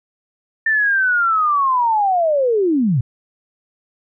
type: linear sweep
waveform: sine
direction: down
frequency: 1796 to 108 Hz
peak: -13 dBFS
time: 0.66-3.01 s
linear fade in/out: 5 ms
effects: none